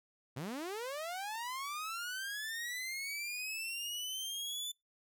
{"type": "linear sweep", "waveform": "sawtooth", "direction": "up", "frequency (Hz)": [116.54, 3517], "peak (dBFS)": -35, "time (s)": [0.36, 4.72], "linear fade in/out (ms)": 10, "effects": ["noise-tail reverb RT60 0.2 s tail -26 dB re dry"]}